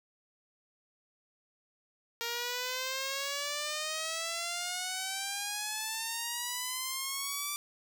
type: exponential sweep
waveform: 5% pulse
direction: up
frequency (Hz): 464.8 to 1174.7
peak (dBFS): -22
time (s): 2.21-7.56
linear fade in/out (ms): 0
effects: none